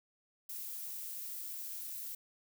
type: noise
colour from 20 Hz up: violet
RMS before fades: -43 dBFS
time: 0.49-2.15 s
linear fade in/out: 5 ms
effects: none